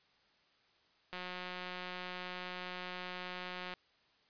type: click train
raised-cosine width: 0.3 ms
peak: -27 dBFS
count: 473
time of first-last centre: 1.13-3.738 s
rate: 181 Hz
effects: white hiss -70 dBFS RMS until 4.29 s + resampled to 11025 Hz